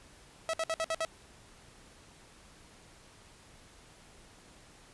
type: tone bursts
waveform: sawtooth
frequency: 650 Hz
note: E5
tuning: 24 cents flat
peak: -26 dBFS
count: 6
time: 0.49-1.049 s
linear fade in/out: 0 ms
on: 44 ms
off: 59 ms
effects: pink hiss -57 dBFS RMS until 4.93 s + resampled to 24000 Hz